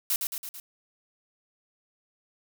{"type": "noise with echo", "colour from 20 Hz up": "blue", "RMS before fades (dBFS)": -26, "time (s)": [0.1, 0.16], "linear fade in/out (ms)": 2, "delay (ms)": 110, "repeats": 4, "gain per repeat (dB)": -4, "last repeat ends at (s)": 0.6, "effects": []}